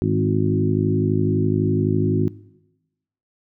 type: harmonic tone with a mistuned harmonic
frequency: 51.91 Hz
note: G#1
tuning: in tune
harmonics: 2 / 3 / 4 / 5 / 6 / 7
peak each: -23 / -23 / -27 / -24 / -27 / -24 dBFS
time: 0.02-2.28 s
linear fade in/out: 0 ms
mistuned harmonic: 3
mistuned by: +29 cents
effects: noise-tail reverb RT60 1.0 s tail -20 dB re dry